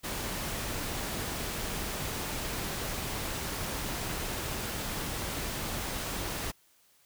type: noise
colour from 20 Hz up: pink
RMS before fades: -35 dBFS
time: 0.03-6.52 s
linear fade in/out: 20 ms
effects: white hiss -65 dBFS RMS until 7.05 s